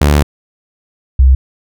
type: tone pair in turn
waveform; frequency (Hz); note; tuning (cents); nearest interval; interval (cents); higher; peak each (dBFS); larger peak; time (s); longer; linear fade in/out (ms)
sawtooth / sine; 73.42 / 65.41; D2 / C2; 0 / 0; major second; 200; first; -3; neither; 0.01-0.23 / 1.19-1.35; first; 5
effects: none